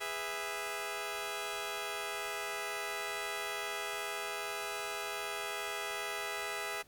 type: chord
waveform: 10% pulse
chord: E major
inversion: first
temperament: just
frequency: 412 / 494.4 / 659.3 Hz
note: G#4 / B4 / E5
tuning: -14 / +2 / 0 cents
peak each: -32 / -36 / -32 dBFS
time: 0-6.83 s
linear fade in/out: 20 ms
effects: pink hiss -64 dBFS RMS until 6.87 s

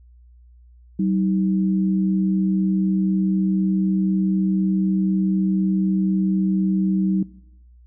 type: tone pair together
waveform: sine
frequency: 191 / 315 Hz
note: G3 / D#4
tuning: -45 / +21 cents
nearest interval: major sixth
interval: 866 cents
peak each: -18 / -25 dBFS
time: 0.99-7.23 s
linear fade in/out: 5 ms
effects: noise-tail reverb RT60 0.9 s tail -20 dB re dry + added 60 Hz sine -46 dBFS peak until 7.86 s

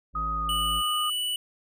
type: harmonic tone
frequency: 55 Hz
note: A1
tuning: in tune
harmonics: 1 / 3 / 5 / 7 / 9 / 10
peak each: -32 / -41 / -47 / -56 / -62 / -54 dBFS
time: 0.13-0.83 s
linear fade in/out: 50 ms
type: tone with pitch glide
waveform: sine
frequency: 1253 to 1229.3 Hz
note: D#6 to D#6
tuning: +12 to -21 cents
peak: -27 dBFS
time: 0.15-1.1 s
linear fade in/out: 5 ms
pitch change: -33 cents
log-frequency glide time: 0.31-0.51 s
type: tone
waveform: square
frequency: 2960 Hz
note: F#7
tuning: in tune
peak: -27 dBFS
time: 0.49-1.36 s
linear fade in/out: 2 ms
effects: none

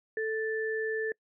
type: tone pair together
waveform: sine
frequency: 440 / 1760 Hz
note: A4 / A6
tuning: 0 / 0 cents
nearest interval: 2 octaves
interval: 2400 cents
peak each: -30 / -34 dBFS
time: 0.17-1.12 s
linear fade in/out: 2 ms
effects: noise-tail reverb RT60 0.1 s tail -26 dB re dry

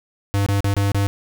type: tone with dropouts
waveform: square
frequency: 100 Hz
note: G2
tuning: 35 cents sharp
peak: -17 dBFS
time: 0.34-1.07 s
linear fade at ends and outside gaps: 0 ms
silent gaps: 0.463-0.487 / 0.605-0.644 / 0.74-0.766 / 0.918-0.946 s
effects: none

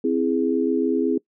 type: chord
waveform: sine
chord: C augmented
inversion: none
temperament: equal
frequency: 261.6 / 329.6 / 415.3 Hz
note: C4 / E4 / G#4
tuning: 0 / 0 / 0 cents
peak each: -22 / -23 / -23 dBFS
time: 0.04-1.18 s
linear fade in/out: 5 ms
effects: noise-tail reverb RT60 0.1 s tail -23 dB re dry

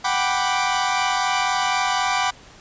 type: chord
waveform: sawtooth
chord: G major seventh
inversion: third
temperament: equal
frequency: 740 / 784 / 987.8 / 1174.7 Hz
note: F#5 / G5 / B5 / D6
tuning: 0 / 0 / 0 / 0 cents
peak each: -21 dBFS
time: 0.04-2.31 s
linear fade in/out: 10 ms
effects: pink hiss -46 dBFS RMS until 2.6 s + resampled to 16000 Hz

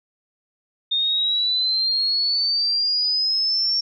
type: exponential sweep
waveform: sine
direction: up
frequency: 3655 to 5500 Hz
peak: -18 dBFS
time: 0.91-3.81 s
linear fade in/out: 10 ms
effects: none

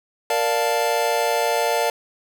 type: chord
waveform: square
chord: Bb major seventh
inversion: none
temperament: equal with one note detuned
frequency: 466.2 / 587.3 / 700.5 / 880 Hz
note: Bb4 / D5 / F5 / A5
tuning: 0 / 0 / +5 / 0 cents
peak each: -25 dBFS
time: 0.3-1.9 s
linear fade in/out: 2 ms
effects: none

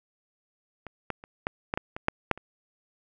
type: clicks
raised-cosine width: 0.5 ms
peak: -24 / -15 / -29 / -12 / -12 / -12 / -20 / -7 / -6 / -27 dBFS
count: 10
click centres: 0.867 / 1.103 / 1.239 / 1.469 / 1.739 / 1.775 / 1.965 / 2.084 / 2.313 / 2.376 s
effects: none

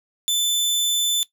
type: tone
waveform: sawtooth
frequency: 3520 Hz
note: A7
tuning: in tune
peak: -15 dBFS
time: 0.28-1.23 s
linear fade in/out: 0 ms
effects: noise-tail reverb RT60 0.1 s tail -17 dB re dry

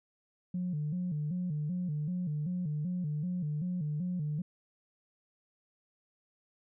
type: tone with vibrato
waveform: sine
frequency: 164.1 Hz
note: E3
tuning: 8 cents flat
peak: -30 dBFS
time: 0.54-4.42 s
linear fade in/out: 5 ms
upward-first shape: square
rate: 2.6 Hz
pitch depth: 160 cents each way
effects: tanh soft clip ceiling -27 dBFS

